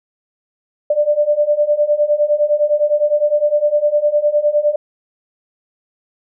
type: beating tone pair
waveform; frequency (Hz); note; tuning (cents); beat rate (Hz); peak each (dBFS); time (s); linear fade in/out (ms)
sine; 587.3 / 597.1; D5 / D5; 0 / +29; 9.8; -16 / -14; 0.9-4.76; 5
effects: none